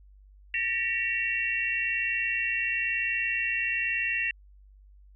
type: tone cluster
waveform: sine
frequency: 1803 / 1924 / 2267 / 2727 Hz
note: A6 / B6 / C#7 / F7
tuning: +42 / -46 / +38 / -42 cents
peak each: -35 / -31 / -36 / -28 dBFS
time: 0.54-4.31 s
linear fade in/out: 2 ms
effects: added 49 Hz sine -51 dBFS peak until 5.15 s